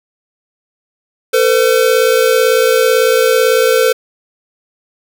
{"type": "tone pair together", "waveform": "square", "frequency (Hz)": [450, 508], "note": ["A4", "B4"], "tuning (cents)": [39, 49], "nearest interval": "major second", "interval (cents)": 210, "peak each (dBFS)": -12, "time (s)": [1.33, 3.93], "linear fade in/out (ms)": 10, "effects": []}